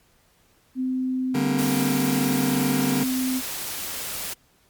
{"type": "tone", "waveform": "sine", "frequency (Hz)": 257.8, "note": "C4", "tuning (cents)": -26, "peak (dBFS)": -22, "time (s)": [0.75, 3.42], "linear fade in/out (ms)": 50}
{"type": "chord", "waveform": "sawtooth", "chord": "G minor", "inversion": "second", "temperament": "just", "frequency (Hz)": [147, 196, 235.2], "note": ["D3", "G3", "Bb3"], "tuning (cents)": [2, 0, 16], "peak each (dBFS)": [-23, -24, -24], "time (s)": [1.34, 3.04], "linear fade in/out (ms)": 10}
{"type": "noise", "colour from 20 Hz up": "white", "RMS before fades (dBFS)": -31, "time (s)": [1.58, 4.34], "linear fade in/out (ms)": 10}
{"effects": ["pink hiss -61 dBFS RMS until 4.69 s", "MP3 96 kbps"]}